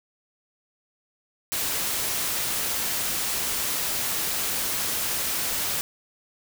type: noise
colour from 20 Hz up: white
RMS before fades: -27 dBFS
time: 1.52-5.81 s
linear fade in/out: 0 ms
effects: none